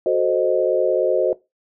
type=chord; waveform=sine; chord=F# diminished seventh; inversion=none; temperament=equal with one note detuned; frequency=370 / 440 / 523.3 / 620.1 Hz; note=F#4 / A4 / C5 / Eb5; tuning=0 / 0 / 0 / -6 cents; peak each=-20 / -23 / -20 / -21 dBFS; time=0.06-1.33 s; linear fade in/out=2 ms; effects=noise-tail reverb RT60 0.2 s tail -18 dB re dry